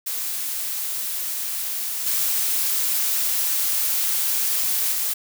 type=noise with level steps; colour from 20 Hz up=blue; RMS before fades=-27 / -22 / -24 dBFS; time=0.06-5.14 s; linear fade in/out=10 ms; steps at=2.06 / 4.92 s; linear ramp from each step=5 ms; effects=none